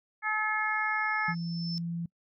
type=harmonic tone; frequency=429.9 Hz; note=A4; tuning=40 cents flat; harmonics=2 / 3 / 4 / 5; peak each=-34 / -33 / -30 / -33 dBFS; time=0.22-1.35 s; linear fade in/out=50 ms
type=tone with exponential growth; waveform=sine; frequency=5290 Hz; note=E8; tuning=5 cents sharp; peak=-34 dBFS; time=0.58-1.78 s; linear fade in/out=0 ms; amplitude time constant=260 ms
type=tone; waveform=sine; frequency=169.5 Hz; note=E3; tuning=49 cents sharp; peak=-31 dBFS; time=1.28-2.06 s; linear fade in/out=5 ms
effects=noise-tail reverb RT60 0.1 s tail -25 dB re dry